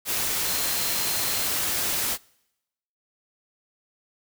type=tone in noise; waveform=sine; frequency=4148 Hz; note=C8; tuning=16 cents flat; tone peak=-35 dBFS; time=0.44-1.5 s; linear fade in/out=50 ms; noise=white; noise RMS=-26 dBFS; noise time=0.05-2.18 s; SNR=-12 dB; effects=noise-tail reverb RT60 0.9 s tail -26 dB re dry